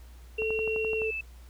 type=tone with pitch glide; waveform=sine; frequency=2738 to 2630 Hz; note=F7 to E7; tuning=-35 to -5 cents; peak=-31 dBFS; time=0.38-1.21 s; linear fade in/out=5 ms; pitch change=-70 cents; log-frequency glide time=0.97-1.09 s
type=tone; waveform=sine; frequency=440 Hz; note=A4; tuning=in tune; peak=-28 dBFS; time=0.38-1.11 s; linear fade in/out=10 ms
type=click train; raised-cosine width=1 ms; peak=-26 dBFS; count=8; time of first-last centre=0.42-1.018 s; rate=11.7 Hz
effects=added 60 Hz sine -46 dBFS peak until 1.49 s + pink hiss -59 dBFS RMS until 1.49 s